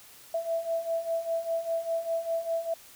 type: beating tone pair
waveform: sine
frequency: 659.3 / 664.3 Hz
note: E5 / E5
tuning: 0 / +13 cents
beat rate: 5 Hz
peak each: -33 / -29 dBFS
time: 0.34-2.74 s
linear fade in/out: 5 ms
effects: white hiss -52 dBFS RMS until 2.95 s